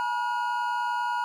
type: tone cluster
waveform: triangle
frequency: 853 / 963 / 1436 Hz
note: G#5 / B5 / F6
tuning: +46 / -44 / +48 cents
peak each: -32 / -25 / -31 dBFS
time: 0-1.24 s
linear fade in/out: 0 ms
effects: none